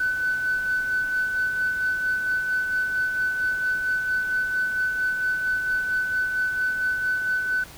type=tone with tremolo; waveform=sine; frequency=1506 Hz; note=F#6; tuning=30 cents sharp; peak=-19 dBFS; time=0-7.64 s; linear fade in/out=5 ms; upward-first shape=sine; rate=4.4 Hz; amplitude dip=45%; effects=tanh soft clip ceiling -16 dBFS + pink hiss -44 dBFS RMS until 7.77 s